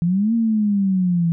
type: exponential two-way sweep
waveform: sine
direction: up then down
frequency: 164.81 to 233.1 to 164.81 Hz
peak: -15 dBFS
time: 0.02-1.32 s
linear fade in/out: 0 ms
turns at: 0.34 s
effects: none